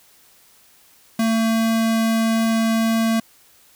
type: tone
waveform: square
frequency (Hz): 225.2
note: A3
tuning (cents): +40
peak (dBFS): -17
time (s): 1.19-3.2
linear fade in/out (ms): 5
effects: white hiss -53 dBFS RMS until 3.75 s